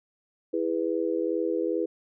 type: chord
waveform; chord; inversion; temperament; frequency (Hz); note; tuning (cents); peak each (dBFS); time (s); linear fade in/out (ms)
sine; E major; none; just; 329.6 / 412 / 494.4; E4 / G#4 / B4; 0 / -14 / +2; -28 / -30 / -29; 0.53-1.86; 10
effects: none